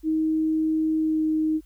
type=tone with pitch glide; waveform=sine; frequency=315.3 to 312.6 Hz; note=D#4 to D#4; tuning=+23 to +8 cents; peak=-20 dBFS; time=0.03-1.61 s; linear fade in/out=50 ms; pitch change=-15 cents; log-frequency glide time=0.98-1.23 s; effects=added 50 Hz sine -50 dBFS peak until 1.65 s + white hiss -65 dBFS RMS until 1.65 s